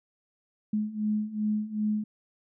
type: beating tone pair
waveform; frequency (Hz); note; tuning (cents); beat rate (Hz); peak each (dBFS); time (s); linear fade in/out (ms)
sine; 210.8 / 213.4; G#3 / G#3; +26 / +47; 2.6; -31 / -28; 0.73-2.04; 5
effects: none